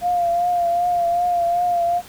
sine tone with vibrato, 698.5 Hz, F5, in tune, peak -16 dBFS, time 0.01-2.02 s, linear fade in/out 50 ms, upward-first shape triangle, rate 2.6 Hz, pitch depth 41 cents each way, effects pink hiss -42 dBFS RMS until 2.08 s

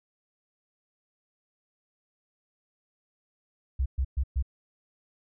sine tone bursts, 66 Hz, C2, 16 cents sharp, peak -23 dBFS, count 4, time 3.79-4.426 s, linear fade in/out 10 ms, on 69 ms, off 120 ms, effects none

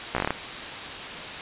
slowing click train, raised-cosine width 0.5 ms, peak -9 dBFS, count 8, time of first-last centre 0.15-0.306 s, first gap 15 ms, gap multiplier 1.13, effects white hiss -34 dBFS RMS until 1.41 s + resampled to 8000 Hz

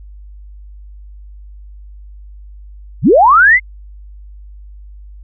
sine linear sweep, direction up, 77 to 2128 Hz, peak -4 dBFS, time 3.02-3.6 s, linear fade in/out 50 ms, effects added 50 Hz sine -32 dBFS peak until 5.23 s

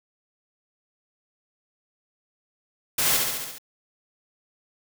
white noise with echo, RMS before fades -23 dBFS, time 2.98-3.17 s, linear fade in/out 5 ms, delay 69 ms, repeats 6, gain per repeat -3 dB, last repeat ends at 3.584 s, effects none

